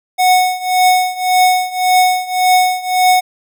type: tone with tremolo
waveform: square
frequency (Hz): 736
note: F#5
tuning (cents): -9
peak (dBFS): -7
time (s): 0.18-3.21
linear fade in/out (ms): 20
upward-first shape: triangle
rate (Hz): 1.8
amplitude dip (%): 90
effects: none